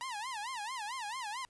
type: tone with vibrato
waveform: sawtooth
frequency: 932.3 Hz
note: A#5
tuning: in tune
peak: -34 dBFS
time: 0.01-1.45 s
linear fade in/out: 0 ms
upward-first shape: sine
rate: 4.5 Hz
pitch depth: 230 cents each way
effects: pink hiss -72 dBFS RMS until 1.49 s + resampled to 24000 Hz